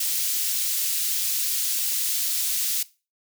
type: high-pass noise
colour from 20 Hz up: white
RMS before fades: -25 dBFS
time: 0-2.83 s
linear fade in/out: 5 ms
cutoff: 3500 Hz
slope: 12 dB/octave
effects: noise-tail reverb RT60 0.3 s tail -19 dB re dry